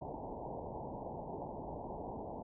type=low-pass noise; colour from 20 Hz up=white; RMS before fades=-44 dBFS; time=0.01-2.43 s; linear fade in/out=10 ms; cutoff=940 Hz; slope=96 dB/octave; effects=none